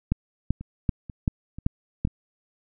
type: two click trains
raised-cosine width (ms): 5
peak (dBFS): -24 / -9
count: 4 / 6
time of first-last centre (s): 0.61-2.073 / 0.12-2.051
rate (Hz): 2.05 / 2.59
effects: none